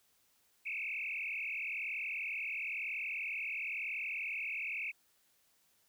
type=tone with frequency modulation; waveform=sine; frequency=2431 Hz; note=D#7; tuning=41 cents flat; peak=-36 dBFS; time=0.65-4.92 s; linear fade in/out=20 ms; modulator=41 Hz; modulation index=6; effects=white hiss -72 dBFS RMS until 5.88 s